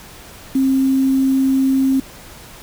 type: tone with quantisation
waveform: sine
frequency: 266.7 Hz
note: C4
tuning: 33 cents sharp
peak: -12 dBFS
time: 0.55-2 s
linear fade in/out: 5 ms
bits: 6
effects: pink hiss -39 dBFS RMS until 2.62 s